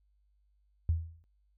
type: tone with exponential decay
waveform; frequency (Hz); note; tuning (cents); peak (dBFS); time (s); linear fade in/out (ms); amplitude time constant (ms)
sine; 82.1; E2; -6; -22; 0.89-1.24; 0; 74
effects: added 50 Hz sine -67 dBFS peak until 1.57 s